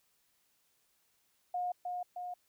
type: tone with echo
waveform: sine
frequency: 717 Hz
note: F5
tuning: 45 cents sharp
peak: -32 dBFS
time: 1.54-1.72 s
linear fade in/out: 5 ms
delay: 310 ms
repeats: 2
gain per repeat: -3 dB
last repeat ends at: 2.34 s
effects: white hiss -74 dBFS RMS until 2.48 s